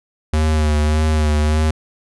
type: tone with vibrato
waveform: square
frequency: 76.6 Hz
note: D#2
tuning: 27 cents flat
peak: -14 dBFS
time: 0.33-1.71 s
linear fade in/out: 5 ms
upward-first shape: sine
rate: 1.7 Hz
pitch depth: 34 cents each way
effects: resampled to 24000 Hz